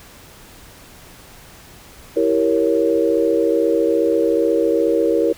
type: chord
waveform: sine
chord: E diminished seventh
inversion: none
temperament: equal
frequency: 329.6 / 392 / 466.2 / 554.4 Hz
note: E4 / G4 / Bb4 / Db5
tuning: 0 / 0 / 0 / 0 cents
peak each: -19 / -22 / -17 / -21 dBFS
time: 2.16-5.33 s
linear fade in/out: 10 ms
effects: pink hiss -43 dBFS RMS until 5.37 s